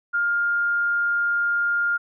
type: tone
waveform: sine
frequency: 1408 Hz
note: F6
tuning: 14 cents sharp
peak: -19 dBFS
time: 0.13-1.98 s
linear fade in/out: 20 ms
effects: none